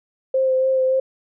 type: tone with vibrato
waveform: sine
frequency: 523.3 Hz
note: C5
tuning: in tune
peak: -15 dBFS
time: 0.34-1 s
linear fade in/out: 5 ms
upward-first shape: sine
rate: 3.5 Hz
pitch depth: 16 cents each way
effects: none